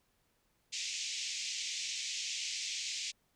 white band-pass noise, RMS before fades -39 dBFS, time 0.72-3.12 s, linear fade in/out 20 ms, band 2200 to 7100 Hz, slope 48 dB/octave, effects pink hiss -75 dBFS RMS until 3.35 s

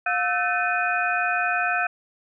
sine tone cluster, 712 / 1314 / 1524 / 1768 / 2486 Hz, F5 / E6 / G6 / A6 / D#7, +33 / -6 / -49 / +8 / -2 cents, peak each -26 / -29 / -25 / -32 / -27 dBFS, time 0.06-1.87 s, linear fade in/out 5 ms, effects none

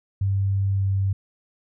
sine tone with pitch glide, 98 to 97.27 Hz, G2 to G2, 0 to -13 cents, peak -19 dBFS, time 0.21-1.13 s, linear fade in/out 5 ms, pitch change -13 cents, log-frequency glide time 0.75-0.83 s, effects none

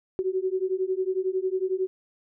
sine beating tone pair, 370 / 381 Hz, F#4 / G4, 0 / -49 cents, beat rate 11 Hz, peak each -27 dBFS, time 0.19-1.87 s, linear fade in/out 0 ms, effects none

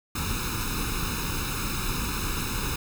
pink noise with comb filter, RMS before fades -29 dBFS, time 0.15-2.76 s, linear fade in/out 5 ms, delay 0.77 ms, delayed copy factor +0.9, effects none

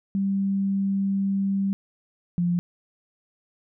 sine tone pair in turn, 196 / 174.62 Hz, G3 / F3, 0 / 0 cents, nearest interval major second, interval 200 cents, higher first, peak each -21 / -20 dBFS, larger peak second, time 0.15-1.73 / 2.38-2.59 s, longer first, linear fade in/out 0 ms, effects none

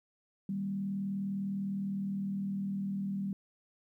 sine tone with frequency modulation, 196 Hz, G3, in tune, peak -32 dBFS, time 0.49-3.33 s, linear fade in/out 2 ms, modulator 39.8 Hz, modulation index 0.45, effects 12-bit

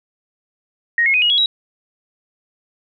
sine tone with pitch steps, 1873 / 2164 / 2500 / 2889 / 3337 / 3856 Hz, A#6 / C#7 / D#7 / F#7 / G#7 / B7, +8 / -42 / +8 / -42 / +8 / -42 cents, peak -12 dBFS, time 0.98-1.46 s, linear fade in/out 2 ms, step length 80 ms, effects none

